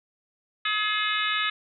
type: harmonic tone with a mistuned harmonic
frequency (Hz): 423.8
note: G#4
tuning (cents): +35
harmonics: 3 / 4 / 5 / 6 / 7 / 8 / 9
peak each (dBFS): -29 / -30 / -31 / -32 / -32 / -33 / -34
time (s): 0.65-1.5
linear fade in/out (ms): 5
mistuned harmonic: 8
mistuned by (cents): +72
effects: none